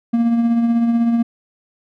triangle tone with tremolo, 233.1 Hz, A#3, in tune, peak -9 dBFS, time 0.13-1.23 s, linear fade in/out 10 ms, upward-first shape triangle, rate 16 Hz, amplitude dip 45%, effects none

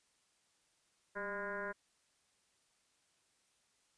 sine tone with frequency modulation, 1017 Hz, C6, 50 cents flat, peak -38 dBFS, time 1.15-1.73 s, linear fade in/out 20 ms, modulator 206 Hz, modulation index 3.6, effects white hiss -75 dBFS RMS until 3.97 s + resampled to 22050 Hz

